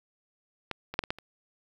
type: clicks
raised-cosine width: 0.3 ms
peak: -16 / -21 / -8 / -20 / -13 / -29 dBFS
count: 6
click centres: 0.713 / 0.94 / 0.991 / 1.038 / 1.105 / 1.186 s
effects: 8-bit